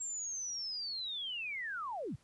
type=linear sweep; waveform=sine; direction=down; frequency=7530 to 81.9 Hz; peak=-37 dBFS; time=0-2.16 s; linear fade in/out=10 ms; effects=pink hiss -69 dBFS RMS until 2.23 s + resampled to 24000 Hz